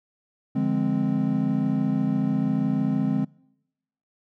triangle chord, D half-diminished seventh, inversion none, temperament equal with one note detuned, 146.83 / 172.91 / 207.7 / 261.6 Hz, D3 / F3 / Ab3 / C4, 0 / -17 / 0 / 0 cents, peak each -26 / -28 / -23 / -23 dBFS, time 0.55-3.25 s, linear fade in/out 10 ms, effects noise-tail reverb RT60 0.9 s tail -26 dB re dry

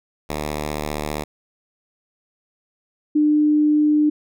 5% pulse / sine tone pair in turn, 75.1 / 300.4 Hz, D2 / D4, +39 / +39 cents, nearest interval 2 octaves, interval 2400 cents, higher second, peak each -13 dBFS, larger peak neither, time 0.29-1.24 / 3.15-4.1 s, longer neither, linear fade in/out 10 ms, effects none

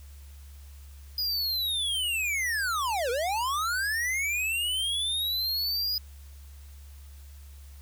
square linear two-way sweep, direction down then up, 4978 to 458.4 to 4978 Hz, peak -27 dBFS, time 1.18-5.98 s, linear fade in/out 2 ms, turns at 3.1 s, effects added 70 Hz sine -44 dBFS peak until 7.81 s + white hiss -58 dBFS RMS until 7.81 s

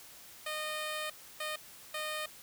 10% pulse tone bursts at uneven times, 614 Hz, D#5, 23 cents flat, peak -27 dBFS, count 3, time 0.46-1.1 / 1.4-1.56 / 1.94-2.26 s, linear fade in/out 5 ms, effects white hiss -53 dBFS RMS until 2.42 s

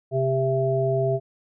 harmonic tone, 132.5 Hz, C3, 22 cents sharp, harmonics 1 / 3 / 5, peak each -24 / -24 / -24 dBFS, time 0.11-1.2 s, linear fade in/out 50 ms, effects none

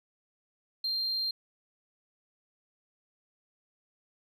sine tone, 4181 Hz, C8, 2 cents flat, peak -27 dBFS, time 0.84-1.31 s, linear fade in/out 5 ms, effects tanh soft clip ceiling -26 dBFS

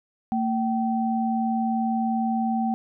sine tone pair together, 227.2 / 770 Hz, A#3 / G5, -44 / -31 cents, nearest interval octave + major sixth, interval 2113 cents, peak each -23 / -26 dBFS, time 0.32-2.74 s, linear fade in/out 0 ms, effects none

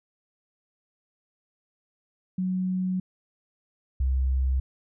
sine tone pair in turn, 185 / 65.41 Hz, F#3 / C2, 0 / 0 cents, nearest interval octave + tritone, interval 1800 cents, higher first, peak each -24 / -21 dBFS, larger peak second, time 2.38-3 / 4-4.6 s, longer first, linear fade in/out 5 ms, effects none

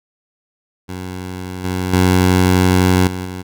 15% pulse tone with level steps, 91.9 Hz, F#2, 11 cents flat, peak -19 / -12 / -4 / -16 / -19 dBFS, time 0.88-3.43 s, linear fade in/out 20 ms, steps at 1.64 / 1.93 / 3.07 / 3.25 s, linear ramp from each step 5 ms, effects none

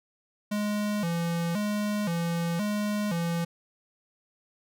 square tone with vibrato, 187.8 Hz, F#3, 26 cents sharp, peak -27 dBFS, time 0.51-3.45 s, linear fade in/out 10 ms, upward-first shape square, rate 0.96 Hz, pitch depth 180 cents each way, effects none

